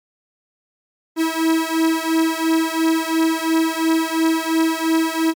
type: beating tone pair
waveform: 45% pulse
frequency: 322.5 / 325.4 Hz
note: E4 / E4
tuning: -38 / -22 cents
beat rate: 2.9 Hz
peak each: -19 dBFS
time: 1.16-5.34 s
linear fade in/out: 50 ms
effects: MP3 96 kbps